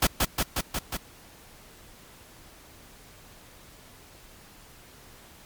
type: noise with echo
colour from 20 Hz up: pink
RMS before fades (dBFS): -21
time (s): 0.02-0.07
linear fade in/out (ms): 5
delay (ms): 180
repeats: 5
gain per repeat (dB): -2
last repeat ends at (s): 0.97
effects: pink hiss -51 dBFS RMS until 5.45 s + MP3 96 kbps